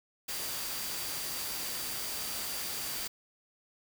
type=tone in noise; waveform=sine; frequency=4700 Hz; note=D8; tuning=1 cent sharp; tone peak=-44 dBFS; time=0.28-3.08 s; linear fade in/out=10 ms; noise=white; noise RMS=-37 dBFS; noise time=0.28-3.08 s; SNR=-10 dB; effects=none